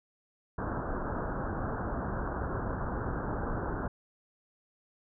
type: low-pass noise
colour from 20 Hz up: pink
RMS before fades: -34 dBFS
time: 0.58-3.88 s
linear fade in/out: 5 ms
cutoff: 1600 Hz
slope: 96 dB/octave
effects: none